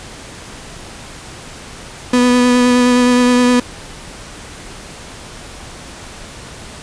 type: tone with vibrato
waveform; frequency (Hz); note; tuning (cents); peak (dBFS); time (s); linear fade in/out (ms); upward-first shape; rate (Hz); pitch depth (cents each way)
35% pulse; 246.9; B3; 0; -7; 2.13-3.6; 5; sine; 9.6; 14
effects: pink hiss -33 dBFS RMS until 6.82 s + resampled to 22050 Hz